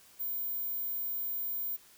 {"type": "tone", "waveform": "sine", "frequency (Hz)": 15180, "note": "A#9", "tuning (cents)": 30, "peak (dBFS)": -32, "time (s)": [0.19, 1.77], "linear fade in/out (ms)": 20, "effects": ["white hiss -59 dBFS RMS until 1.97 s"]}